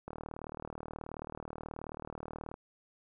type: click train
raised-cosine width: 1 ms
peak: -27 dBFS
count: 96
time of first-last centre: 0.08-2.541 s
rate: 38.6 Hz
effects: none